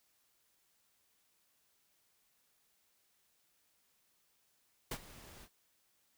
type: noise with ADSR envelope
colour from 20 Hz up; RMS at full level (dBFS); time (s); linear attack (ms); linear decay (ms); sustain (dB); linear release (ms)
pink; -38; 4.91-5.49; 5; 62; -17; 59
effects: white hiss -75 dBFS RMS until 6.17 s